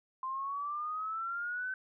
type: exponential sweep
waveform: sine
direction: up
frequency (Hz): 1038 to 1535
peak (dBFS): -34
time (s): 0.23-1.74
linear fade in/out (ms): 2
effects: none